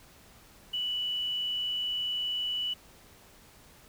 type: tone with quantisation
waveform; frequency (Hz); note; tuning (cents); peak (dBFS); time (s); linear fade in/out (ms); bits
sine; 2960; F#7; 0; -29; 0.73-2.74; 10; 9
effects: pink hiss -56 dBFS RMS until 3.88 s